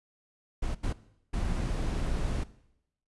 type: noise bursts at uneven times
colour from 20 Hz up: brown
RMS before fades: -30 dBFS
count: 3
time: 0.62-0.75 / 0.83-0.93 / 1.33-2.44 s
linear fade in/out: 10 ms
effects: noise-tail reverb RT60 0.8 s tail -18 dB re dry + resampled to 24000 Hz